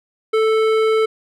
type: tone with hard clipping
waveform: sine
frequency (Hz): 440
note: A4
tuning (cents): 0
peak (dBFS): -15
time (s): 0.33-1.06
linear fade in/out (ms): 10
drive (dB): 13
effects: none